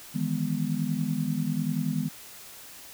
sine chord, E major seventh, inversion third, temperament just, 154.51 / 164.81 / 206 / 247.2 Hz, D#3 / E3 / G#3 / B3, -12 / 0 / -14 / +2 cents, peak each -31 dBFS, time 0.14-2.09 s, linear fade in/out 20 ms, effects white hiss -46 dBFS RMS until 2.93 s

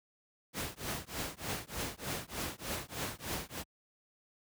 pink noise with tremolo, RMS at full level -35 dBFS, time 0.53-3.64 s, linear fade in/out 50 ms, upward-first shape triangle, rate 3.3 Hz, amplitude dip 100%, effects high-pass 60 Hz 12 dB/octave

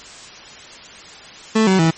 30% pulse tone with pitch steps, 220 / 189.32 / 162.92 Hz, A3 / F#3 / E3, 0 / +40 / -20 cents, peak -9 dBFS, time 1.55-1.91 s, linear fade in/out 10 ms, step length 120 ms, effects white hiss -38 dBFS RMS until 1.97 s + MP3 32 kbps

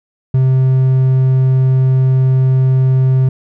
triangle tone, 130.8 Hz, C3, in tune, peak -6 dBFS, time 0.34-3.29 s, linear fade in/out 5 ms, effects none

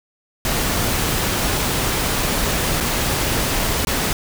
pink noise with dropouts, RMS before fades -20 dBFS, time 0.45-4.13 s, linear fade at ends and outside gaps 1 ms, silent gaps 2.803-2.807 / 3.85-3.871 s, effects none

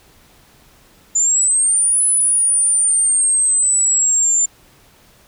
sine exponential two-way sweep, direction up then down, 7040 to 10120 to 7170 Hz, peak -11 dBFS, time 1.15-4.46 s, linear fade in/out 10 ms, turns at 2.04 s, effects tanh soft clip ceiling -7 dBFS + pink hiss -50 dBFS RMS until 5.27 s

